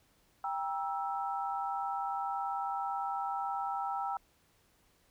sine chord, E diminished, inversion first, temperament just, 791.1 / 949.3 / 1318.5 Hz, G5 / Bb5 / E6, +16 / +31 / 0 cents, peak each -35 / -39 / -38 dBFS, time 0.44-4.17 s, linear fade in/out 2 ms, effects pink hiss -69 dBFS RMS until 5.1 s

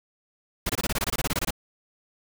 pink noise bursts, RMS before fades -26 dBFS, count 15, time 0.66-1.507 s, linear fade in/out 5 ms, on 35 ms, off 23 ms, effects none

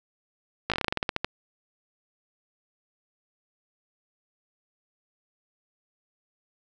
slowing click train, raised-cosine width 0.3 ms, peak -9 dBFS, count 14, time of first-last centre 0.7-1.246 s, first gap 17 ms, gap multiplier 1.14, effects none

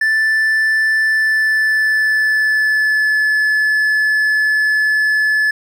triangle tone with pitch glide, 1760 to 1724.8 Hz, A6 to A6, 0 to -35 cents, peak -10 dBFS, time 0.01-5.51 s, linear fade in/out 5 ms, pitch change -35 cents, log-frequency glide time 1.03-3.18 s, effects none

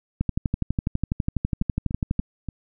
two click trains, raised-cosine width 5 ms, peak -10 / -17 dBFS, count 25 / 4, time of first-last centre 0.21-2.193 / 1.62-2.487 s, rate 12.1 / 3.46 Hz, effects none

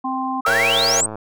harmonic tone, 261.6 Hz, C4, in tune, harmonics 1 / 3 / 4, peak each -25 / -25 / -25 dBFS, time 0.04-0.41 s, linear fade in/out 10 ms
sine exponential sweep, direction up, 1244.5 to 8520 Hz, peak -16 dBFS, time 0.45-1.06 s, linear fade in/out 2 ms
sawtooth chord, A# diminished seventh, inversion none, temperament equal with one note detuned, 466.2 / 554.4 / 668.8 / 784 Hz, A#4 / C#5 / E5 / G5, 0 / 0 / +25 / 0 cents, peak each -21 dBFS, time 0.46-1.01 s, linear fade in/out 5 ms
click train, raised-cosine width 1 ms, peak -17 dBFS, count 74, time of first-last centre 0.48-1.156 s, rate 108 Hz
effects none

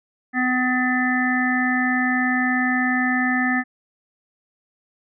harmonic tone, 252.6 Hz, B3, 39 cents sharp, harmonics 1 / 3 / 5 / 7 / 8, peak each -21 / -27 / -30 / -22 / -28 dBFS, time 0.33-3.64 s, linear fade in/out 50 ms, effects none

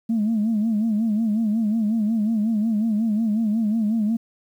sine tone with vibrato, 218.2 Hz, A3, 14 cents flat, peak -17 dBFS, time 0.09-4.17 s, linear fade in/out 10 ms, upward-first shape sine, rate 5.5 Hz, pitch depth 97 cents each way, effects tanh soft clip ceiling -15 dBFS + 9-bit

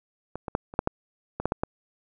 clicks, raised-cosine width 1 ms, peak -19 / -18 / -9 / -26 / -7 / -9 / -16 / -9 / -10 / -11 dBFS, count 10, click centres 0.356 / 0.482 / 0.551 / 0.739 / 0.791 / 0.874 / 1.4 / 1.456 / 1.521 / 1.635 s, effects none

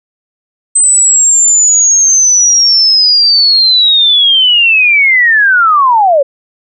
sine linear sweep, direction down, 8200 to 531 Hz, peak -4 dBFS, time 0.75-6.23 s, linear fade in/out 10 ms, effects none

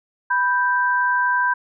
sine tone pair together, 988.3 / 1568 Hz, B5 / G6, +1 / 0 cents, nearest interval minor sixth, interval 799 cents, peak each -19 dBFS, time 0.3-1.54 s, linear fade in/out 10 ms, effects none

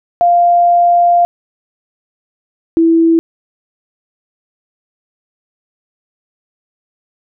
sine tone pair in turn, 697 / 329.5 Hz, F5 / E4, -4 / -1 cents, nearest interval octave + minor second, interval 1297 cents, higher first, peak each -6 dBFS, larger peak neither, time 0.21-1.25 / 2.77-3.19 s, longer first, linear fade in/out 0 ms, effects none

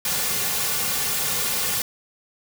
white noise with comb filter, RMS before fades -24 dBFS, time 0.05-1.82 s, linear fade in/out 2 ms, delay 3.1 ms, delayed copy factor -0.85, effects none

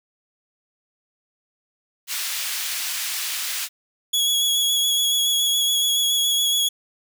pink high-pass noise, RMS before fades -27 dBFS, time 2.07-3.69 s, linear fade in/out 50 ms, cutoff 2400 Hz, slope 12 dB/octave
sawtooth tone with vibrato, 3353 Hz, G#7, 16 cents sharp, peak -15 dBFS, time 4.13-6.69 s, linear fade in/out 10 ms, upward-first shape square, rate 7.1 Hz, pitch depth 14 cents each way
effects none

